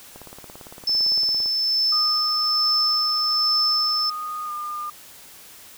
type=click train; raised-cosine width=1 ms; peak=-26 dBFS; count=24; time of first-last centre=0.16-1.459 s; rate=17.7 Hz
type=tone with tremolo; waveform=sine; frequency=5274 Hz; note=E8; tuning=in tune; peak=-17 dBFS; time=0.87-4.1 s; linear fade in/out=5 ms; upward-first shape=sine; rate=1.2 Hz; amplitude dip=30%
type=tone with pitch glide; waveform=sine; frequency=1234 to 1207.2 Hz; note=D#6 to D6; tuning=-15 to +47 cents; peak=-27 dBFS; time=1.92-4.9 s; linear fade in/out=5 ms; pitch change=-38 cents; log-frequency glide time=4.45-4.51 s
effects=white hiss -45 dBFS RMS until 5.77 s